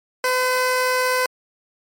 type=tone; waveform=15% pulse; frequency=508 Hz; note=B4; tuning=49 cents sharp; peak=-11 dBFS; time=0.24-1.26 s; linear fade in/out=2 ms; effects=MP3 64 kbps